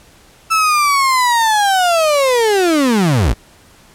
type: linear sweep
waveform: 35% pulse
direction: down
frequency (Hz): 1324 to 43.26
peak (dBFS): -9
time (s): 0.5-3.34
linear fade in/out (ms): 20
effects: pink hiss -46 dBFS RMS until 3.94 s + low-pass 12000 Hz 12 dB/octave